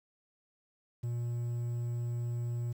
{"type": "tone with quantisation", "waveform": "triangle", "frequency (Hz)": 119.2, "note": "A#2", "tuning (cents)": 39, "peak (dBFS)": -30, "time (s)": [1.03, 2.73], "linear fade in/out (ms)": 10, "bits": 10, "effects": []}